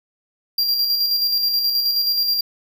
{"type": "tone with tremolo", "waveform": "square", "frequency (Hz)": 4757, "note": "D8", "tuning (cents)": 21, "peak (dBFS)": -16, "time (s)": [0.58, 2.41], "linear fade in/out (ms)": 5, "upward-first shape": "square", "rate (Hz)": 9.4, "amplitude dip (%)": 35, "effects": []}